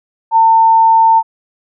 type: tone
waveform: sine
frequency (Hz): 900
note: A5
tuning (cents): +39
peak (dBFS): -5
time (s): 0.31-1.23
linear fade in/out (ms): 50
effects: none